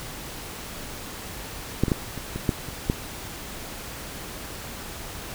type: clicks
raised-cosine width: 3 ms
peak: -6 / -12 / -7 / -22 / -16 / -7 / -22 / -8 dBFS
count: 8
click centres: 1.836 / 1.882 / 1.918 / 2.177 / 2.36 / 2.492 / 2.687 / 2.899 s
effects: pink hiss -37 dBFS RMS until 5.34 s